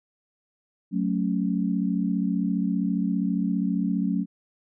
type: chord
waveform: sine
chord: F# minor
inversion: none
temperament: equal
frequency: 185 / 220 / 277.2 Hz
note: F#3 / A3 / C#4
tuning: 0 / 0 / 0 cents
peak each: -25 / -27 / -28 dBFS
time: 0.91-4.26 s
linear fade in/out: 50 ms
effects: none